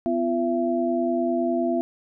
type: tone cluster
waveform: sine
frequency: 252.4 / 342.3 / 673 Hz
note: B3 / F4 / E5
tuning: +38 / -35 / +36 cents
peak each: -25 dBFS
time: 0.06-1.81 s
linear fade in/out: 0 ms
effects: none